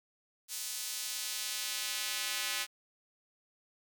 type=tone with high-pass filter sweep; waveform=square; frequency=115.3 Hz; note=A#2; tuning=19 cents flat; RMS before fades=-37 dBFS; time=0.48-2.67 s; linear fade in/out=50 ms; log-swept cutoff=6000 to 2300 Hz; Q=0.83; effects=none